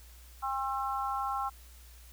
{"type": "harmonic tone", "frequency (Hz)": 267.8, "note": "C4", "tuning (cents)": 40, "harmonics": [3, 4, 5], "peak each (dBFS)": [-34, -35, -36], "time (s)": [0.42, 1.5], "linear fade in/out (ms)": 20, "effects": ["added 60 Hz sine -51 dBFS peak until 2.12 s", "white hiss -58 dBFS RMS until 2.12 s"]}